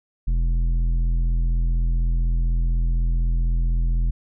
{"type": "tone with tanh clipping", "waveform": "sine", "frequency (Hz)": 42.06, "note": "E1", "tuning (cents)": 36, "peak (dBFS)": -19, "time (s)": [0.27, 4.11], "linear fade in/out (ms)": 10, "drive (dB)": 9, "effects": []}